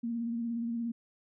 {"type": "tone with vibrato", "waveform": "sine", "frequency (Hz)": 233.1, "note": "A#3", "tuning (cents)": 0, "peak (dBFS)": -31, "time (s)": [0.03, 0.92], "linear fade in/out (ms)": 10, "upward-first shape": "sine", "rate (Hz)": 17, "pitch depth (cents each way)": 33, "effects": []}